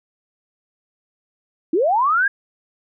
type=linear sweep; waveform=sine; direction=up; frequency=293.7 to 1661.2 Hz; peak=-14 dBFS; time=1.73-2.28 s; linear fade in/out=5 ms; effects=none